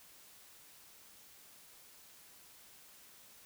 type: silence
effects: white hiss -59 dBFS RMS until 3.45 s